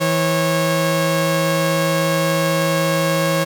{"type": "tone pair together", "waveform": "sawtooth", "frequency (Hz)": [163.17, 546], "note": ["E3", "C#5"], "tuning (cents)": [-17, -26], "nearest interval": "octave + major sixth", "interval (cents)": 2091, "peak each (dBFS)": [-15, -14], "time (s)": [0, 3.45], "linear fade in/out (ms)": 20, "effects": []}